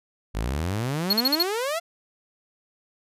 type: exponential sweep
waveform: sawtooth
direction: up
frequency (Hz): 48.74 to 698.5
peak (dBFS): -21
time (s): 0.34-1.8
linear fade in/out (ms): 20
type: tone bursts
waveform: square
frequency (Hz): 4317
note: C#8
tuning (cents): -47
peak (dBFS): -18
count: 5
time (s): 1.1-1.428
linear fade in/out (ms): 5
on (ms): 32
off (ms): 42
effects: resampled to 32000 Hz